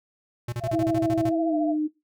square tone bursts, 119.9 Hz, A#2, 49 cents sharp, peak -28 dBFS, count 11, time 0.48-1.294 s, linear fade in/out 5 ms, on 44 ms, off 33 ms
sine tone with vibrato, 670 Hz, E5, 28 cents sharp, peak -26 dBFS, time 0.6-1.76 s, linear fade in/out 50 ms, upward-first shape sine, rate 14 Hz, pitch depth 51 cents each way
sine tone with pitch glide, 324.9 to 304.9 Hz, E4 to D#4, -25 to -35 cents, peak -22 dBFS, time 0.72-1.88 s, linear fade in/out 20 ms, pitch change -110 cents, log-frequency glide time 1.48-1.55 s
effects noise-tail reverb RT60 0.2 s tail -18 dB re dry

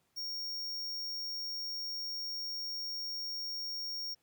square tone, 5550 Hz, F8, 12 cents flat, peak -37 dBFS, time 0.16-4.15 s, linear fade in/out 20 ms, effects pink hiss -75 dBFS RMS until 4.22 s + high-pass 100 Hz 12 dB/octave

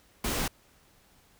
pink noise, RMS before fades -30 dBFS, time 0.24-0.48 s, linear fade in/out 5 ms, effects pink hiss -62 dBFS RMS until 1.39 s

